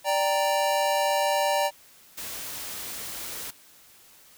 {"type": "chord", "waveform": "square", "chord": "G minor", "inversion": "second", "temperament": "equal", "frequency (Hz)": [587.3, 784, 932.3], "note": ["D5", "G5", "Bb5"], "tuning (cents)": [0, 0, 0], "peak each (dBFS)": [-26, -28, -28], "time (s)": [0.04, 1.71], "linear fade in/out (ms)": 50}
{"type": "noise", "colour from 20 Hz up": "white", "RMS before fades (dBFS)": -36, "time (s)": [2.17, 3.51], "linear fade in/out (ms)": 10}
{"effects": ["white hiss -54 dBFS RMS until 4.37 s"]}